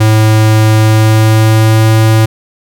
square tone with pitch glide, 109.1 to 110.56 Hz, A2 to A2, -14 to +9 cents, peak -5 dBFS, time 0-2.26 s, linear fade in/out 10 ms, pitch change +23 cents, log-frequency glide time 0.77-1.91 s, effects none

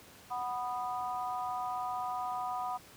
harmonic tone, 246.9 Hz, B3, in tune, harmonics 3 / 4 / 5, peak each -36 / -38 / -40 dBFS, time 0.3-2.78 s, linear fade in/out 20 ms, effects pink hiss -55 dBFS RMS until 2.96 s + high-pass 80 Hz 12 dB/octave

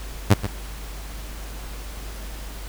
sawtooth tone with echo, 101.5 Hz, G#2, 39 cents flat, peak -6 dBFS, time 0.3-0.34 s, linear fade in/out 10 ms, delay 130 ms, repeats 1, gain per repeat -12 dB, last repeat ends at 0.47 s, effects added 50 Hz sine -33 dBFS peak until 2.68 s + pink hiss -40 dBFS RMS until 2.68 s

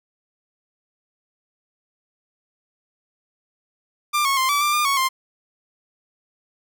sawtooth tone with pitch steps, 1190 / 1097 / 1048 / 1153 / 1184 / 1204 / 1109 / 1051 Hz, D6 / C#6 / C6 / D6 / D6 / D6 / C#6 / C6, +22 / -18 / +2 / -32 / +14 / +43 / 0 / +7 cents, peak -14 dBFS, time 4.13-5.09 s, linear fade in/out 20 ms, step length 120 ms, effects none

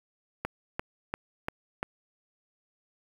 click train, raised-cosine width 0.5 ms, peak -15 dBFS, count 5, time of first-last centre 0.45-1.829 s, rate 2.9 Hz, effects 7-bit

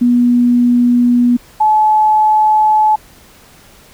sine tone pair in turn, 242.9 / 859.1 Hz, B3 / A5, -29 / -42 cents, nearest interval octave + minor seventh, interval 2187 cents, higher second, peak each -7 dBFS, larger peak neither, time 0.01-1.37 / 1.6-2.96 s, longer neither, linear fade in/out 10 ms, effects pink hiss -43 dBFS RMS until 3.93 s

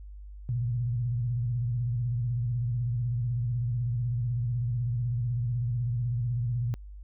sine tone with vibrato, 120 Hz, B2, 49 cents flat, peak -26 dBFS, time 0.49-6.74 s, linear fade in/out 0 ms, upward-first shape square, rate 16 Hz, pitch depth 77 cents each way, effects added 50 Hz sine -41 dBFS peak until 7.03 s

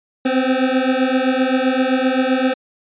25% pulse beating tone pair, 255.7 / 263.4 Hz, C4 / C4, -40 / +12 cents, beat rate 7.7 Hz, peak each -14 dBFS, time 0.25-2.54 s, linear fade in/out 10 ms, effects resampled to 8000 Hz

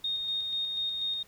sine tone with tremolo, 3699 Hz, A#7, 14 cents flat, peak -28 dBFS, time 0.04-1.23 s, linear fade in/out 5 ms, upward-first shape square, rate 4.1 Hz, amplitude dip 30%, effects pink hiss -59 dBFS RMS until 1.27 s

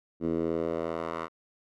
10% pulse tone with band-pass filter sweep, 82.41 Hz, E2, in tune, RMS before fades -31 dBFS, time 0.2-1.29 s, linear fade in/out 50 ms, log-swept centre 290 to 1100 Hz, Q 1.7, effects none

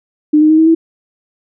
sine tone with pitch steps, 302.1 / 308.1 / 314.2 / 320.4 / 326.8 Hz, D4 / D#4 / D#4 / E4 / E4, +49 / -17 / +17 / -49 / -15 cents, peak -5 dBFS, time 0.33-0.75 s, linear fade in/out 10 ms, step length 84 ms, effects none

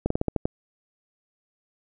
slowing click train, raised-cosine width 2 ms, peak -10 dBFS, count 7, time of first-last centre 0.06-0.455 s, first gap 44 ms, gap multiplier 1.16, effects none

